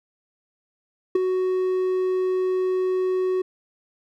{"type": "tone with ADSR envelope", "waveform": "triangle", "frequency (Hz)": 371, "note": "F#4", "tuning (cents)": 5, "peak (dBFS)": -11, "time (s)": [1.15, 3.42], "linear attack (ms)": 6, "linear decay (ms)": 13, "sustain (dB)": -7, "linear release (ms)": 8, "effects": []}